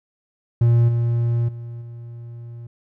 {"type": "tone with level steps", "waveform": "triangle", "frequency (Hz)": 117.9, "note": "A#2", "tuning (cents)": 20, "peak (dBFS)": [-10, -15, -28, -31], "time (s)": [0.61, 2.67], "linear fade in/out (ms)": 5, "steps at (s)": [0.88, 1.48, 1.81], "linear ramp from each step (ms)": 10, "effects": []}